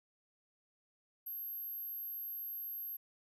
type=tone; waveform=sine; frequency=12544 Hz; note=G9; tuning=in tune; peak=-40 dBFS; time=1.26-2.97 s; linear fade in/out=10 ms; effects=none